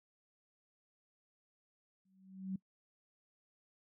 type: tone with exponential growth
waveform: sine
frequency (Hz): 190.1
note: F#3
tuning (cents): +47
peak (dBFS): -34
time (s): 2.05-2.56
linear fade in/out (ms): 5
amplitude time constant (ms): 110
effects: noise-tail reverb RT60 0.1 s tail -22 dB re dry